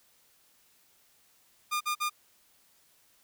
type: tone bursts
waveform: sawtooth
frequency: 1211 Hz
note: D#6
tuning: 47 cents flat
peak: -24 dBFS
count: 3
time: 1.71-2.098 s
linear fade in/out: 20 ms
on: 98 ms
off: 47 ms
effects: white hiss -65 dBFS RMS until 3.23 s